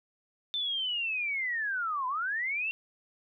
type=linear two-way sweep; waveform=sine; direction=down then up; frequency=3567 to 987.8 to 2746 Hz; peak=-29 dBFS; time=0.54-2.71 s; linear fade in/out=0 ms; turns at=2.07 s; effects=none